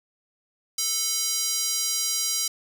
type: tone with high-pass filter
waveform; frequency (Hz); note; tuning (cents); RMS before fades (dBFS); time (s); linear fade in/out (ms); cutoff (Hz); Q
square; 440; A4; 0; -26; 0.78-2.48; 5; 5500; 1.9
effects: none